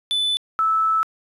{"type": "tone pair in turn", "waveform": ["triangle", "sine"], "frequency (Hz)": [3497, 1309.9], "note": ["A7", "E6"], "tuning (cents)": [-11, -11], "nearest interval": "octave + perfect fourth", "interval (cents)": 1700, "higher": "first", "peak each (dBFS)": [-17, -16], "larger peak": "second", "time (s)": [[0.11, 0.37], [0.59, 1.03]], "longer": "second", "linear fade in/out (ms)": 0, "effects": ["resampled to 32000 Hz", "9-bit"]}